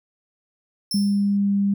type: tone with exponential decay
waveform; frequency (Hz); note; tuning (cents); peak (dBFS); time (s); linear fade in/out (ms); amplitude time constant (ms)
sawtooth; 5340; E8; +22; -21; 0.91-1.37; 2; 98
type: tone with pitch glide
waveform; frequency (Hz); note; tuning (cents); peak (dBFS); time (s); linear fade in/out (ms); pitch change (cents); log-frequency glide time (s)
sine; 201.4 to 199.78; G3 to G3; +47 to +33; -17; 0.94-1.74; 5; -14; 1.31-1.53
effects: none